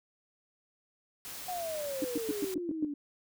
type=noise; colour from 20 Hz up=white; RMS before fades=-43 dBFS; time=1.25-2.54 s; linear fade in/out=0 ms
type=exponential sweep; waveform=sine; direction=down; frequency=740 to 284 Hz; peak=-34 dBFS; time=1.48-2.94 s; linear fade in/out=5 ms
type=tone bursts; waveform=sine; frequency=298.6 Hz; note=D4; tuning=29 cents sharp; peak=-28 dBFS; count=7; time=2.02-2.848 s; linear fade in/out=2 ms; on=24 ms; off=110 ms
effects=none